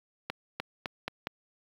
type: accelerating click train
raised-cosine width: 0.3 ms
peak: -16 dBFS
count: 5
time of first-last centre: 0.3-1.271 s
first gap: 300 ms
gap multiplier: 0.86
effects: high-pass 80 Hz 12 dB/octave + 8-bit